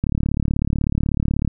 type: click train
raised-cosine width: 5 ms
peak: -7 dBFS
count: 53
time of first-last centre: 0.04-1.476 s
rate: 36.2 Hz
effects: none